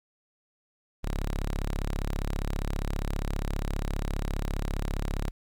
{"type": "tone", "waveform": "sawtooth", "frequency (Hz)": 34.93, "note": "C#1", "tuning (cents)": 14, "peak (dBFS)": -24, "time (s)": [1.03, 5.31], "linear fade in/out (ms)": 20, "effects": ["11-bit"]}